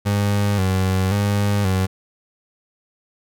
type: tone with vibrato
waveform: 30% pulse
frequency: 98 Hz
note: G2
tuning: in tune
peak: -14 dBFS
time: 0.05-1.87 s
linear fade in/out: 20 ms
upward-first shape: square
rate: 0.94 Hz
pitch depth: 67 cents each way
effects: none